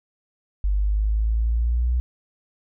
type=exponential sweep; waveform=sine; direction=up; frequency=49 to 61.74 Hz; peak=-18 dBFS; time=0.64-2 s; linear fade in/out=0 ms; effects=none